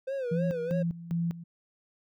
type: tone with vibrato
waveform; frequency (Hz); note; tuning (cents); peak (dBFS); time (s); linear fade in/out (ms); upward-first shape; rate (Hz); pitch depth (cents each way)
triangle; 512; C5; -38; -28; 0.07-0.83; 10; sine; 3.2; 130
type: tone with tremolo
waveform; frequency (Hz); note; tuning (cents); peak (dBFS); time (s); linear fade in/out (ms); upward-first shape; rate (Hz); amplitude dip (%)
sine; 169.2; E3; +45; -26; 0.31-1.44; 10; square; 2.5; 80
effects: none